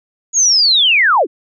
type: linear sweep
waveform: sine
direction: down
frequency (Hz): 6790 to 246.9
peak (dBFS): -8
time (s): 0.33-1.27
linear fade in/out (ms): 50
effects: none